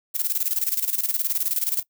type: noise with tremolo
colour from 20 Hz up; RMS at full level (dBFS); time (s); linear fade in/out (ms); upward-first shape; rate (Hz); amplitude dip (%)
violet; -22; 0.14-1.83; 20; square; 19; 75
effects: noise-tail reverb RT60 0.1 s tail -22 dB re dry